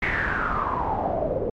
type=noise with low-pass filter sweep; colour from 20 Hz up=pink; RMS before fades=-25 dBFS; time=0.02-1.5 s; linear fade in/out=5 ms; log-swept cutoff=2100 to 480 Hz; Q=7.8; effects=MP3 96 kbps